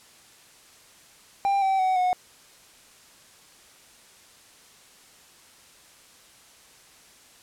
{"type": "tone with pitch steps", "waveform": "triangle", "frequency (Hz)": [793, 771.3, 750.2, 729.7], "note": ["G5", "G5", "F#5", "F#5"], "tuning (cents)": [20, -28, 24, -24], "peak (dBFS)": -18, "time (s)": [1.45, 2.13], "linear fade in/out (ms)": 0, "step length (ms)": 170, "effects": ["white hiss -53 dBFS RMS until 7.42 s", "low-pass 10000 Hz 12 dB/octave"]}